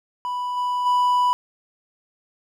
triangle tone with level steps, 987.8 Hz, B5, in tune, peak -22 / -19 / -14 dBFS, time 0.25-1.33 s, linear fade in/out 0 ms, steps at 0.56 / 0.85 s, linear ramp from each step 20 ms, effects none

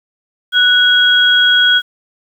sine tone pair together, 1480 / 3300 Hz, F#6 / G#7, 0 / -12 cents, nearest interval octave + major second, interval 1388 cents, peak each -10 dBFS, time 0.52-1.82 s, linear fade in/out 50 ms, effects 7-bit

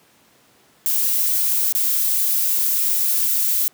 violet noise with dropouts, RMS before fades -19 dBFS, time 0.86-3.68 s, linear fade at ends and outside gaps 0 ms, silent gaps 1.725-1.75 s, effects pink hiss -55 dBFS RMS until 3.73 s + high-pass 150 Hz 12 dB/octave

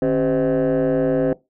sine tone with frequency modulation, 392 Hz, G4, in tune, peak -13 dBFS, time 0.02-1.33 s, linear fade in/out 2 ms, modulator 120 Hz, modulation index 1.7, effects noise-tail reverb RT60 0.2 s tail -20 dB re dry + tanh soft clip ceiling -15 dBFS

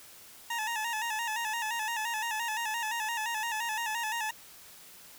20% pulse tone with vibrato, 898 Hz, A5, 35 cents sharp, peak -26 dBFS, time 0.5-4.31 s, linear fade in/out 5 ms, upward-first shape square, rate 5.8 Hz, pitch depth 68 cents each way, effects white hiss -52 dBFS RMS until 5.18 s

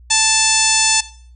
harmonic tone, 880 Hz, A5, in tune, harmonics 1 / 2 / 3 / 4 / 5 / 6 / 7 / 8 / 9 / 10, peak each -22 / -25 / -20 / -21 / -21 / -22 / -19 / -19 / -25 / -21 dBFS, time 0.1-1.01 s, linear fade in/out 10 ms, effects noise-tail reverb RT60 0.5 s tail -17 dB re dry + added 60 Hz sine -40 dBFS peak until 1.35 s

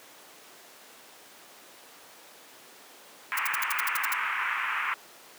pink band-pass noise, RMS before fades -30 dBFS, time 3.32-4.94 s, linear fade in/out 0 ms, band 990 to 2600 Hz, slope 48 dB/octave
blue noise bursts, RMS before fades -29 dBFS, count 10, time 3.37-4.137 s, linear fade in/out 5 ms, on 20 ms, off 63 ms
effects pink hiss -50 dBFS RMS until 5.38 s + high-pass 400 Hz 12 dB/octave

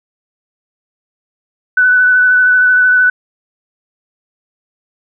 sine tone with vibrato, 1495 Hz, F#6, 17 cents sharp, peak -6 dBFS, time 1.77-3.1 s, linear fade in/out 5 ms, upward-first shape sine, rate 13 Hz, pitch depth 18 cents each way, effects none

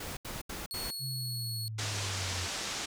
pink noise bursts, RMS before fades -40 dBFS, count 4, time 0-0.908 s, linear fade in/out 5 ms, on 170 ms, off 76 ms
sawtooth tone, 4357 Hz, C#8, 31 cents flat, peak -34 dBFS, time 0.71-1.68 s, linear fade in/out 0 ms
sine exponential sweep, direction down, 136.6 to 87.31 Hz, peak -36 dBFS, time 0.99-2.49 s, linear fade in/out 50 ms
white low-pass noise, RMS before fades -37 dBFS, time 1.78-2.86 s, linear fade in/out 10 ms, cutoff 7100 Hz, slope 24 dB/octave
effects none

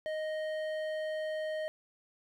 sine tone with hard clipping, 622.3 Hz, D#5, in tune, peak -35 dBFS, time 0.06-1.68 s, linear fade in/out 0 ms, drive 10 dB, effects none

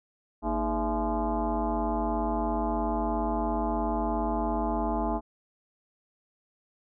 sine tone with frequency modulation, 310 Hz, D#4, 6 cents flat, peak -25 dBFS, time 0.42-5.21 s, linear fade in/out 50 ms, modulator 181 Hz, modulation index 3.7, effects none

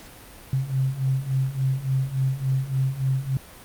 sine beating tone pair, 130.81 / 134.31 Hz, C3 / C3, 0 / +46 cents, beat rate 3.5 Hz, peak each -26 / -23 dBFS, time 0.53-3.37 s, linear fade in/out 2 ms, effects pink hiss -45 dBFS RMS until 3.64 s + Opus 48 kbps

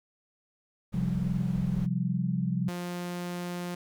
brown noise, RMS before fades -40 dBFS, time 0.92-1.87 s, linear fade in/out 20 ms
sine chord, C suspended fourth, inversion none, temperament equal with one note detuned, 132.41 / 174.61 / 196 Hz, C3 / F3 / G3, +21 / 0 / 0 cents, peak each -31 / -29 / -32 dBFS, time 0.94-2.69 s, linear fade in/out 5 ms
sawtooth tone, 176.4 Hz, F3, 18 cents sharp, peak -29 dBFS, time 2.68-3.75 s, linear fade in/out 5 ms
effects none

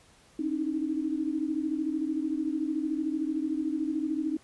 sine tone cluster, 270.3 / 309.5 / 322.9 Hz, C#4 / D#4 / E4, -44 / -9 / -36 cents, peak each -33 / -29 / -36 dBFS, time 0.39-4.37 s, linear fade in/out 5 ms, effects pink hiss -59 dBFS RMS until 4.43 s + resampled to 24000 Hz

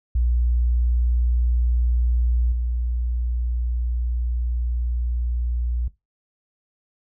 sine tone with level steps, 59.9 Hz, A#1, 48 cents sharp, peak -17 / -21 dBFS, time 0.15-5.88 s, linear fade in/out 5 ms, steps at 2.52 s, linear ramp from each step 2 ms, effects noise-tail reverb RT60 0.2 s tail -17 dB re dry

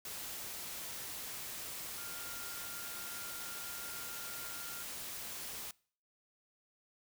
sine tone in noise, 1400 Hz, F6, 4 cents sharp, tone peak -51 dBFS, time 1.98-4.83 s, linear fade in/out 2 ms, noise white, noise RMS -44 dBFS, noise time 0.05-5.71 s, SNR -10 dB, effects noise-tail reverb RT60 0.5 s tail -24 dB re dry

